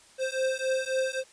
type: beating tone pair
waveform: square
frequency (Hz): 522 / 525.7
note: C5 / C5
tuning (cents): -4 / +8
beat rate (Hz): 3.7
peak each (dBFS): -30 / -30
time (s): 0.18-1.24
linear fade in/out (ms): 50
effects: white hiss -56 dBFS RMS until 1.32 s + resampled to 22050 Hz